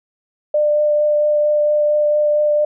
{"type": "tone with vibrato", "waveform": "sine", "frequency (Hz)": 597, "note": "D5", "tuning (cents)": 28, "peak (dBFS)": -12, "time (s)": [0.54, 2.65], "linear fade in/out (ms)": 5, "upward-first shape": "triangle", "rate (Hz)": 4.4, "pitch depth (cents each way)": 11, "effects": []}